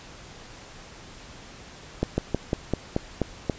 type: slowing click train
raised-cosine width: 2 ms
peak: -9 dBFS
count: 8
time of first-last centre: 2.03-3.497 s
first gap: 150 ms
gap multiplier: 1.11
effects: pink hiss -45 dBFS RMS until 3.58 s + resampled to 16000 Hz